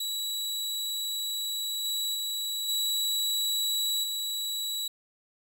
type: tone with level steps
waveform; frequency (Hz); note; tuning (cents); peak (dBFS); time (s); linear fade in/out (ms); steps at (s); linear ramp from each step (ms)
sawtooth; 3909; B7; -19; -27 / -25 / -27 / -23 / -27; 0-4.88; 5; 1.84 / 2.14 / 2.68 / 4.03; 10
effects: none